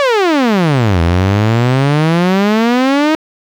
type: exponential two-way sweep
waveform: sawtooth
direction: down then up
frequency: 587.3 to 82 to 318.5 Hz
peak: -5 dBFS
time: 0-3.15 s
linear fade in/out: 0 ms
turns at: 1.01 s
effects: low-pass 4000 Hz 12 dB/octave + 7-bit